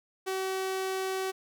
sawtooth tone, 380 Hz, F#4, 46 cents sharp, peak -26 dBFS, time 0.26-1.32 s, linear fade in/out 20 ms, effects none

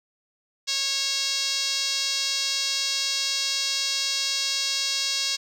5% pulse tone with band-pass filter, 548 Hz, C#5, 20 cents flat, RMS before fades -26 dBFS, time 0.67-5.37 s, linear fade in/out 20 ms, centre 4800 Hz, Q 1.5, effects none

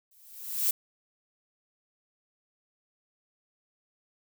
violet noise with exponential growth, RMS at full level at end -23 dBFS, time 0.11-0.71 s, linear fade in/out 5 ms, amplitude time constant 130 ms, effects none

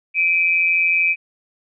sine tone pair together, 2349 / 2522 Hz, D7 / D#7, 0 / +23 cents, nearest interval minor second, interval 123 cents, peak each -17 dBFS, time 0.14-1.16 s, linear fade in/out 50 ms, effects none

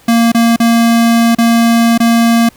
square tone with dropouts, 231.7 Hz, A#3, 10 cents flat, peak -7 dBFS, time 0.08-2.49 s, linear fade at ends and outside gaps 5 ms, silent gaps 0.319-0.346 / 0.562-0.6 / 1.35-1.384 / 1.978-2.001 s, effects pink hiss -44 dBFS RMS until 2.56 s

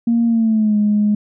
sine tone with pitch glide, 233.1 to 208.9 Hz, A#3 to G#3, 0 to +10 cents, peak -11 dBFS, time 0.07-1.15 s, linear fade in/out 5 ms, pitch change -190 cents, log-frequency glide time 0.26-0.77 s, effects tanh soft clip ceiling -7 dBFS

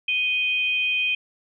sine tone pair together, 2489 / 3153 Hz, D#7 / G7, 0 / +9 cents, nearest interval major third, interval 409 cents, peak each -21 / -27 dBFS, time 0.08-1.15 s, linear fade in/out 5 ms, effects none

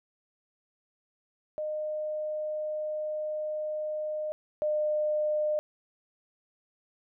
sine tone pair in turn, 612 / 606 Hz, D#5 / D#5, -29 / -46 cents, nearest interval unison, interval 17 cents, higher first, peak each -30 / -25 dBFS, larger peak second, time 1.58-4.32 / 4.62-5.59 s, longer first, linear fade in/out 0 ms, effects none

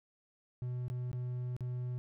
triangle tone with dropouts, 124.2 Hz, B2, 10 cents sharp, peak -33 dBFS, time 0.62-1.98 s, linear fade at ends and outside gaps 0 ms, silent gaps 0.882-0.9 / 1.115-1.13 / 1.565-1.607 s, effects none

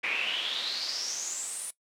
brown noise with band-pass filter sweep, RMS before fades -33 dBFS, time 0.03-1.71 s, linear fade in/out 10 ms, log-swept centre 2300 to 9800 Hz, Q 8, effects noise-tail reverb RT60 0.1 s tail -18 dB re dry + high-pass 300 Hz 12 dB/octave

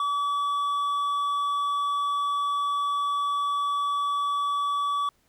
sine tone with hard clipping, 1145 Hz, D6, 44 cents flat, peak -25 dBFS, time 0-5.09 s, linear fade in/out 2 ms, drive 5 dB, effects pink hiss -67 dBFS RMS until 5.28 s

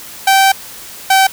sawtooth tone pair in turn, 776 / 770.2 Hz, G5 / G5, -18 / -31 cents, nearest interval unison, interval 13 cents, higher first, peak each -3 dBFS, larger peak neither, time 0.27-0.52 / 1.1-1.27 s, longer first, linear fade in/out 5 ms, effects white hiss -32 dBFS RMS until 1.32 s

